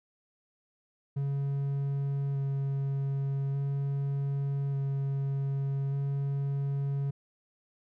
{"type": "tone with vibrato", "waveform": "triangle", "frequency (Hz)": 138.59, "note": "C#3", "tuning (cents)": 0, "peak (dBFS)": -26, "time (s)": [1.16, 7.11], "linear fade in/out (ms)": 10, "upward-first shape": "square", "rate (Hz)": 0.42, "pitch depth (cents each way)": 10, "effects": []}